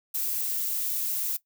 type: noise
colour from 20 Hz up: violet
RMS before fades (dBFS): -29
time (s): 0.14-1.37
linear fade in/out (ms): 10
effects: noise-tail reverb RT60 0.1 s tail -17 dB re dry